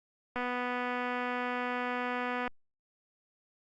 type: click train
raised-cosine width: 0.5 ms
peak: -20 dBFS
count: 524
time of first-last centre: 0.36-2.477 s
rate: 247 Hz
effects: Opus 48 kbps